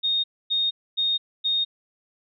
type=tone bursts; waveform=sine; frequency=3701 Hz; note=A#7; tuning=13 cents flat; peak=-20 dBFS; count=4; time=0.03-1.65 s; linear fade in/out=20 ms; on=210 ms; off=260 ms; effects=none